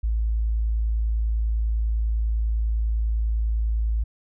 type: tone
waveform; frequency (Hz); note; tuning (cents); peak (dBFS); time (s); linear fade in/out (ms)
sine; 55; A1; 0; -20; 0.03-4.04; 10
effects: none